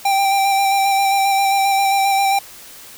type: tone with vibrato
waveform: square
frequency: 786 Hz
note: G5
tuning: 4 cents sharp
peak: -14 dBFS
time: 0.05-2.39 s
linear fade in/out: 5 ms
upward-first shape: square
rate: 7.5 Hz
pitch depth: 17 cents each way
effects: white hiss -39 dBFS RMS until 2.97 s